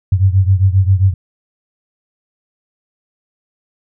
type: beating tone pair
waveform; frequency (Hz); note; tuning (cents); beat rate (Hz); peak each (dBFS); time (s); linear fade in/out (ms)
sine; 93.2 / 100.7; F#2 / G2; +13 / +47; 7.5; -10 / -13; 0.12-1.14; 5
effects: none